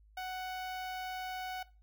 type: tone with notch filter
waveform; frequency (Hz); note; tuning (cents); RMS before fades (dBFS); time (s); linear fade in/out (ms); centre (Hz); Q
sawtooth; 743; F#5; +7; -40; 0.17-1.63; 5; 8400; 0.75
effects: noise-tail reverb RT60 0.3 s tail -18 dB re dry + added 52 Hz sine -59 dBFS peak until 1.82 s